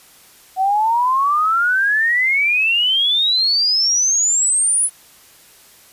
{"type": "exponential sweep", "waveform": "sine", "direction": "up", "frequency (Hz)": [740, 10250], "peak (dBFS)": -13, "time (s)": [0.56, 4.9], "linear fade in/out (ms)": 50, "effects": ["white hiss -47 dBFS RMS until 5.92 s", "resampled to 32000 Hz"]}